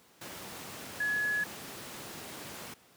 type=tone in noise; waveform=sine; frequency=1693 Hz; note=G#6; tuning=33 cents sharp; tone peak=-28 dBFS; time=1-1.44 s; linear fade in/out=5 ms; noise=pink; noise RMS=-43 dBFS; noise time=0.21-2.74 s; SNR=+12 dB; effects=pink hiss -61 dBFS RMS until 2.96 s + high-pass 150 Hz 12 dB/octave